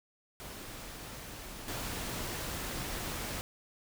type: noise with level steps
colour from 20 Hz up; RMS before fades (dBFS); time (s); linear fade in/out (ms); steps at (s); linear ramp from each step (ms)
pink; -45 / -38; 0.4-3.41; 0; 1.68; 2
effects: none